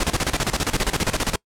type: noise with tremolo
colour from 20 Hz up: pink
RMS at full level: -20 dBFS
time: 0-1.36 s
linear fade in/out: 5 ms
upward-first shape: square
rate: 15 Hz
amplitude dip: 80%
effects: noise-tail reverb RT60 0.1 s tail -25 dB re dry + low-pass 10000 Hz 12 dB/octave